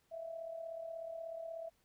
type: tone with amplitude modulation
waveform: sine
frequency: 659.3 Hz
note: E5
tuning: in tune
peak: -39 dBFS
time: 0.11-1.7 s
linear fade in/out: 20 ms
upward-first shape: sine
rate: 36.5 Hz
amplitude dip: 60%
effects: pink hiss -75 dBFS RMS until 1.84 s